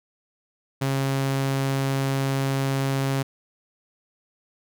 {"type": "tone", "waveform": "sawtooth", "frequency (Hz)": 135.9, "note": "C#3", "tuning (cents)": -34, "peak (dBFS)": -18, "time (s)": [0.81, 3.23], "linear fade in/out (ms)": 10, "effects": []}